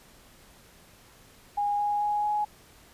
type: tone with pitch steps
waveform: sine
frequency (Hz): 820 / 825.7 / 831.4 / 837.2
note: G#5 / G#5 / G#5 / G#5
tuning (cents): -22 / -10 / +2 / +14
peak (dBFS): -24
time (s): 1.57-2.45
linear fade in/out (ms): 10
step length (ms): 220
effects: pink hiss -55 dBFS RMS until 2.93 s + resampled to 32000 Hz